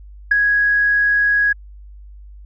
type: tone with ADSR envelope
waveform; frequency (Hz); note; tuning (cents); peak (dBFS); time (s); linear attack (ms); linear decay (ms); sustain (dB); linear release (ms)
sine; 1661.2; G#6; 0; -6; 0.31-1.53; 8; 7; -6; 10
effects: tanh soft clip ceiling -3 dBFS + added 50 Hz sine -36 dBFS peak until 2.45 s